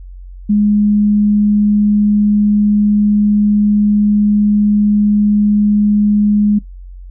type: tone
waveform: sine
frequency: 207.7 Hz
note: G#3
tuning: in tune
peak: -8 dBFS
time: 0.49-6.59 s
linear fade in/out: 10 ms
effects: noise-tail reverb RT60 0.1 s tail -18 dB re dry + added 45 Hz sine -29 dBFS peak until 7.1 s